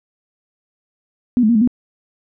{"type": "tone with pitch steps", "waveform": "sine", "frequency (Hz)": [246.5, 214.5, 236.6, 213.1, 245], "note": ["B3", "A3", "A#3", "G#3", "B3"], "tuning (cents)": [-3, -44, 26, 45, -14], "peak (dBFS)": -10, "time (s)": [1.37, 1.675], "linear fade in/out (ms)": 0, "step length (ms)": 61, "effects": []}